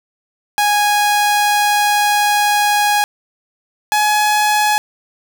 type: tone pair in turn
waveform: sawtooth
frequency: 828 / 842.5 Hz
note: G#5 / G#5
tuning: -5 / +25 cents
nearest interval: unison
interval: 30 cents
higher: second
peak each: -8 dBFS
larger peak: neither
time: 0.58-3.04 / 3.92-4.78 s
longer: first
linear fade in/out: 0 ms
effects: none